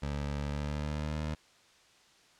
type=tone with pitch glide; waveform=20% pulse; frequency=71.8 to 76.95 Hz; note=D2 to D#2; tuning=-39 to -19 cents; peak=-28 dBFS; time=0.02-1.35 s; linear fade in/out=10 ms; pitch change=+120 cents; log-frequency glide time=0.41-1.22 s; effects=white hiss -62 dBFS RMS until 2.39 s + low-pass 6000 Hz 12 dB/octave